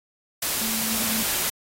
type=tone in noise; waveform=sine; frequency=221.8 Hz; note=A3; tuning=14 cents sharp; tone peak=-30 dBFS; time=0.61-1.23 s; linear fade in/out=5 ms; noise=white; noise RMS=-25 dBFS; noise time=0.42-1.5 s; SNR=-8 dB; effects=AAC 48 kbps

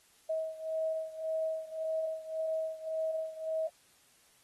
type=beating tone pair; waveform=sine; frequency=638 / 639.8 Hz; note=D#5 / D#5; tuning=+43 / +48 cents; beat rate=1.8 Hz; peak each=-34 / -37 dBFS; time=0.29-3.68 s; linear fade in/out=10 ms; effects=white hiss -65 dBFS RMS until 4.43 s + AAC 32 kbps

